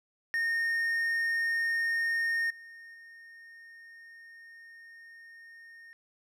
triangle tone with level steps, 1839 Hz, A#6, 24 cents flat, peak -25 / -45 / -47 dBFS, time 0.34-5.93 s, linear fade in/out 0 ms, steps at 2.5 / 2.94 s, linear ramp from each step 5 ms, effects none

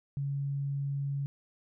sine tone, 140 Hz, C#3, 18 cents sharp, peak -30 dBFS, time 0.17-1.26 s, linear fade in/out 0 ms, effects none

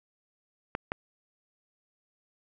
clicks, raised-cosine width 0.5 ms, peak -15 dBFS, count 2, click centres 0.751 / 0.919 s, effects none

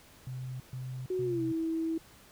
sine tone bursts, 128.3 Hz, C3, 34 cents flat, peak -36 dBFS, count 3, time 0.27-1.52 s, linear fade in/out 2 ms, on 330 ms, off 130 ms
sine tone with pitch glide, 369.2 to 325.1 Hz, F#4 to E4, -4 to -24 cents, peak -29 dBFS, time 1.1-1.98 s, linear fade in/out 5 ms, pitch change -220 cents, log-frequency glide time 1.24-1.43 s
effects pink hiss -57 dBFS RMS until 2.31 s

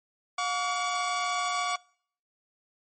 sawtooth tone pair together, 717 / 1138.4 Hz, F5 / C#6, +45 / +46 cents, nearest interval minor sixth, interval 801 cents, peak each -28 / -25 dBFS, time 0.38-1.76 s, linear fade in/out 5 ms, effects noise-tail reverb RT60 0.6 s tail -25 dB re dry + MP3 32 kbps

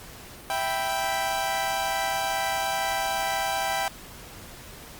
sawtooth chord, E minor, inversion none, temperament equal, 659.3 / 784 / 987.8 Hz, E5 / G5 / B5, 0 / 0 / 0 cents, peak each -28 / -23 / -29 dBFS, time 0.5-3.88 s, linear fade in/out 0 ms, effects pink hiss -44 dBFS RMS until 4.99 s + Opus 48 kbps

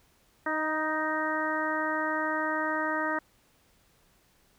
harmonic tone with a mistuned harmonic, 311.1 Hz, D#4, in tune, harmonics 1 / 2 / 3 / 4 / 5 / 6, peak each -34 / -34 / -34 / -34 / -34 / -34 dBFS, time 0.46-3.19 s, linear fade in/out 5 ms, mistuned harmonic 3, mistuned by +16 cents, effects pink hiss -65 dBFS RMS until 4.58 s

